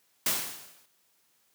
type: noise with exponential decay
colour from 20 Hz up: white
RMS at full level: -24 dBFS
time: 0.26-0.86 s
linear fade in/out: 5 ms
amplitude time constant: 130 ms
effects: white hiss -69 dBFS RMS until 1.54 s + high-pass 100 Hz 12 dB/octave